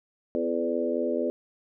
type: harmonic tone with a mistuned harmonic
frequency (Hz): 84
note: E2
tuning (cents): +33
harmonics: 3 / 4 / 5 / 6 / 7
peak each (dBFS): -31 / -31 / -31 / -31 / -31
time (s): 0.35-1.3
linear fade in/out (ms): 0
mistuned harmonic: 5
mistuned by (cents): +20
effects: none